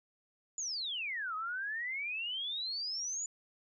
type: exponential two-way sweep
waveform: sine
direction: down then up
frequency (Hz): 7040 to 1244.5 to 7040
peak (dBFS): -35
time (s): 0.58-3.26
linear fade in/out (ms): 2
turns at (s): 1.35
effects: none